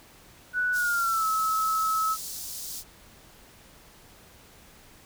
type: tone with pitch glide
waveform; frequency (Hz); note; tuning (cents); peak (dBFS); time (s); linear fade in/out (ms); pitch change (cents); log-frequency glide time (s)
sine; 1480 to 1295.9; F#6 to E6; 0 to -30; -23; 0.53-2.17; 50; -230; 0.74-1.26
type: high-pass noise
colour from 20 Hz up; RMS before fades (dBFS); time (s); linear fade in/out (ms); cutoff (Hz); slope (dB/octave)
pink; -37; 0.72-2.84; 50; 4700; 24
effects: pink hiss -53 dBFS RMS until 5.05 s